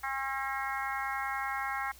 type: harmonic tone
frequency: 269.5 Hz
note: C#4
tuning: 49 cents flat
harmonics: 3 / 4 / 5 / 6 / 7 / 8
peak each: -37 / -38 / -39 / -40 / -40 / -41 dBFS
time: 0.03-1.92 s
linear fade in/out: 10 ms
effects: added 60 Hz sine -56 dBFS peak until 1.99 s + white hiss -56 dBFS RMS until 1.99 s